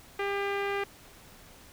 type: tone with low-pass filter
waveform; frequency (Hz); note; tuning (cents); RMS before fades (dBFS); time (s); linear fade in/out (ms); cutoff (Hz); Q
sawtooth; 399.7; G4; +34; -31; 0.19-0.84; 5; 2300; 2.2
effects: pink hiss -53 dBFS RMS until 1.72 s